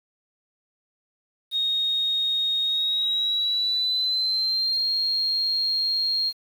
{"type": "tone with pitch glide", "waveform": "sine", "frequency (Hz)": [3729, 4234], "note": ["A#7", "C8"], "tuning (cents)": [0, 20], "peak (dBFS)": -21, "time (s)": [1.51, 6.33], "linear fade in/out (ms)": 50, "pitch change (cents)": 220, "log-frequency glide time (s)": [2.63, 4.89], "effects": ["8-bit"]}